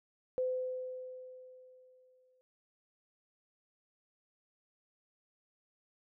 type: tone with exponential decay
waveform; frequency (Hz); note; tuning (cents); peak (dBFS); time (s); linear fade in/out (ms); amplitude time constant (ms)
sine; 510; C5; -44; -29; 0.38-2.41; 0; 440
effects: none